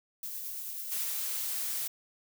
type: noise with tremolo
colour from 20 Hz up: violet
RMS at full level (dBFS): -38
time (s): 0.23-1.04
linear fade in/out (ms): 2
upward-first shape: triangle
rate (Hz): 9.3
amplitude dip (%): 25
type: noise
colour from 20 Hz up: blue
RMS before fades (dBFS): -34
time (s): 0.91-1.88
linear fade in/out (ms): 10
effects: none

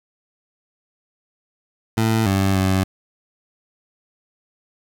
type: tone with pitch steps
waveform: 20% pulse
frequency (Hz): 111.6 / 96.9 / 94.9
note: A2 / G2 / F#2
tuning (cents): +25 / -20 / +44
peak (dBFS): -11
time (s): 1.97-2.84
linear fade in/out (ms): 10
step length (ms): 290
effects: 7-bit

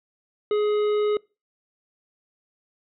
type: harmonic tone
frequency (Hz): 419.4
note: G#4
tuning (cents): +17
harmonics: 1 / 3 / 5 / 7 / 9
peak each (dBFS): -19 / -34 / -42 / -45 / -44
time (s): 0.51-1.17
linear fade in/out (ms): 2
effects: noise-tail reverb RT60 0.3 s tail -25 dB re dry

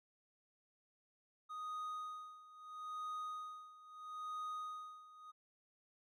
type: tone with tremolo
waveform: triangle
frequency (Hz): 1244.5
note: D#6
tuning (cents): 0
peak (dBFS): -39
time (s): 1.49-5.32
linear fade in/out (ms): 20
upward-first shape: sine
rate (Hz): 0.76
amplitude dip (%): 85
effects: none

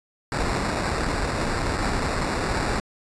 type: noise with sample-and-hold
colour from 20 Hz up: pink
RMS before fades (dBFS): -25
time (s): 0.32-2.8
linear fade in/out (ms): 2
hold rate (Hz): 3150
effects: resampled to 22050 Hz

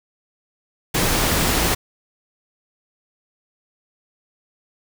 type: noise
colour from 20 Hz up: pink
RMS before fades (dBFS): -19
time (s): 0.94-1.75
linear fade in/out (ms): 10
effects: none

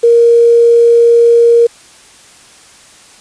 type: tone with quantisation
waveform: sine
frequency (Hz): 468.7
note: A#4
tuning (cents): +9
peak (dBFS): -3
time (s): 0.03-1.67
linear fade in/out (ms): 10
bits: 5
effects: white hiss -40 dBFS RMS until 3.2 s + resampled to 22050 Hz

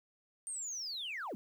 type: linear sweep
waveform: sine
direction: down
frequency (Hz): 8870 to 162.1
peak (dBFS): -37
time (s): 0.47-1.35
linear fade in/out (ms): 0
effects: tanh soft clip ceiling -34 dBFS + 11-bit

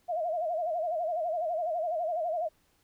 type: tone with vibrato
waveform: sine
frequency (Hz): 666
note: E5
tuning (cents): +18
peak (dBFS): -28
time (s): 0.08-2.49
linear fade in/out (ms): 20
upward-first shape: sine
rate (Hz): 12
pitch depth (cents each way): 130
effects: pink hiss -69 dBFS RMS until 2.83 s

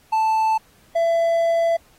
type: tone pair in turn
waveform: triangle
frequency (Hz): 880 / 669.2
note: A5 / E5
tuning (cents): 0 / +26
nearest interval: perfect fourth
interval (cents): 474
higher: first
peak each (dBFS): -14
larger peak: neither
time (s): 0.12-0.58 / 0.95-1.77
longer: second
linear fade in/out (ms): 10
effects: pink hiss -56 dBFS RMS until 1.98 s + AAC 48 kbps

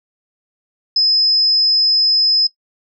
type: tone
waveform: sine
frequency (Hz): 5100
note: D#8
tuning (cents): +42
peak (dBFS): -10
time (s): 0.96-2.47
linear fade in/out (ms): 5
effects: noise-tail reverb RT60 0.1 s tail -18 dB re dry

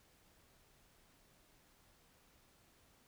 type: silence
effects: pink hiss -69 dBFS RMS until 3.07 s

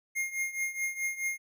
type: tone with tremolo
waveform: square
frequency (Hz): 2131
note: C7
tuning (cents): +31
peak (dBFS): -28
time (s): 0.15-1.38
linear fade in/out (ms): 20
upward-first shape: triangle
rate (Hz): 4.7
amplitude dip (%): 85
effects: none

